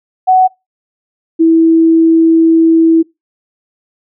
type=tone pair in turn; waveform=sine; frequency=746 / 326.8 Hz; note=F#5 / E4; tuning=+14 / -15 cents; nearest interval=octave + major second; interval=1429 cents; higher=first; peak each=-4 dBFS; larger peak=neither; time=0.27-0.48 / 1.39-3.03 s; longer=second; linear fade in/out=20 ms; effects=noise-tail reverb RT60 0.2 s tail -23 dB re dry